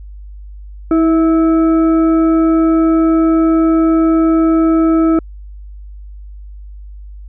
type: tone with frequency modulation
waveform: sine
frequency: 323.9 Hz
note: E4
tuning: 30 cents flat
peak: -8 dBFS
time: 0.91-5.19 s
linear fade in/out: 2 ms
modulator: 980 Hz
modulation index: 0.43
effects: added 50 Hz sine -29 dBFS peak until 7.28 s